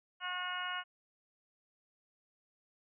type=harmonic tone; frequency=362 Hz; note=F#4; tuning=38 cents flat; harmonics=2 / 3 / 4 / 5 / 6 / 7 / 8; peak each=-46 / -42 / -40 / -47 / -48 / -52 / -42 dBFS; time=0.2-0.84 s; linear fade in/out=50 ms; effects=none